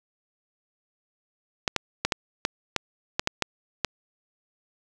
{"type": "clicks", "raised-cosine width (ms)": 0.2, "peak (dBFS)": -5, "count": 10, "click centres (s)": [1.678, 1.763, 2.05, 2.122, 2.451, 2.763, 3.195, 3.274, 3.423, 3.847], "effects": []}